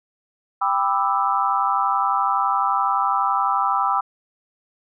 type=chord; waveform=sine; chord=E minor seventh; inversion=first; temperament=just; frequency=791.1 / 988.9 / 1186.7 / 1318.5 Hz; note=G5 / B5 / D6 / E6; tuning=+16 / +2 / +18 / 0 cents; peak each=-23 dBFS; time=0.61-4.01 s; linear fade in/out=10 ms; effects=none